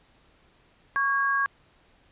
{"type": "tone pair together", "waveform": "sine", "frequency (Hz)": [1116, 1631.4], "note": ["C#6", "G#6"], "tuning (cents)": [11, -31], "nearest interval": "perfect fifth", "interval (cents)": 658, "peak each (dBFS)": [-25, -24], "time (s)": [0.96, 1.46], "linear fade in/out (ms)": 0, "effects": ["pink hiss -61 dBFS RMS until 2.11 s", "resampled to 8000 Hz"]}